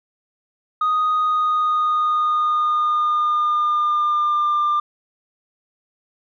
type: tone with pitch glide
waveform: sine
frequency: 1244.5 to 1193.8 Hz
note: D#6 to D6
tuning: 0 to +28 cents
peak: -14 dBFS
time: 0.81-4.8 s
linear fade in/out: 5 ms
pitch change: -72 cents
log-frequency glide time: 1.14-4.62 s
effects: tanh soft clip ceiling -14 dBFS